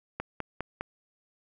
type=click train; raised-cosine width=0.5 ms; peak=-17 dBFS; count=4; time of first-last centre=0.2-0.81 s; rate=4.92 Hz; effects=none